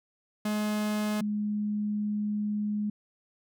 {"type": "tone pair in turn", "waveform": ["45% pulse", "sine"], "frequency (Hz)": [211.3, 209], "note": ["G#3", "G#3"], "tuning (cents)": [30, 11], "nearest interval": "unison", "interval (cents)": 19, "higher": "first", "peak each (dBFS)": -27, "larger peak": "neither", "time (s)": [[0.45, 1.21], [1.21, 2.9]], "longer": "second", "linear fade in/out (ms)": 5, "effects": []}